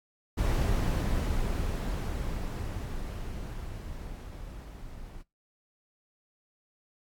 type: noise with level ramp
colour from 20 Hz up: brown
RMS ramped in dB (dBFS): -25 to -45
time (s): 0.37-5.23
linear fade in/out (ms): 20
effects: noise-tail reverb RT60 0.2 s tail -20 dB re dry + AAC 64 kbps